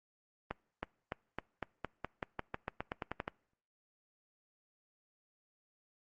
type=accelerating click train; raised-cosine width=0.5 ms; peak=-21 dBFS; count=17; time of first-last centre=0.51-3.279 s; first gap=320 ms; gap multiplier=0.91; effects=noise-tail reverb RT60 0.7 s tail -26 dB re dry + Opus 32 kbps